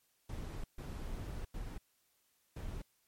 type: noise bursts at uneven times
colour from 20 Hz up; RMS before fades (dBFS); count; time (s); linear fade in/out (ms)
brown; -42; 4; 0.29-0.64 / 0.78-1.45 / 1.54-1.78 / 2.56-2.82; 5
effects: white hiss -75 dBFS RMS until 3.07 s + MP3 64 kbps